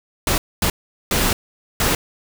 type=noise bursts at uneven times; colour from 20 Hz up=pink; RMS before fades=-18 dBFS; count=4; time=0.27-0.38 / 0.62-0.7 / 1.11-1.33 / 1.8-1.95 s; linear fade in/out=2 ms; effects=none